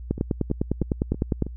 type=two click trains; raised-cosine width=3 ms; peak=-9 / -19 dBFS; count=14 / 5; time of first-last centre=0.11-1.423 / 0.18-1.466 s; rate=9.9 / 3.11 Hz; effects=added 60 Hz sine -34 dBFS peak until 1.56 s